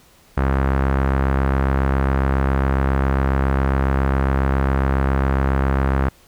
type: tone with low-pass filter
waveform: sawtooth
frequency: 67.3 Hz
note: C2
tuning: 49 cents sharp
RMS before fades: -18 dBFS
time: 0.37-6.09 s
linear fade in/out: 5 ms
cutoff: 1500 Hz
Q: 1.7
effects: pink hiss -52 dBFS RMS until 6.27 s